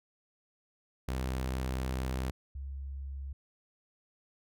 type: tone pair in turn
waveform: sawtooth / sine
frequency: 64.5 / 68.34 Hz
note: C2 / C#2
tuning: -24 / -24 cents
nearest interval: minor second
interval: 100 cents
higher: second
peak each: -28 / -37 dBFS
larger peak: first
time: 1.08-2.31 / 2.55-3.33 s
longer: first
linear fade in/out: 5 ms
effects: none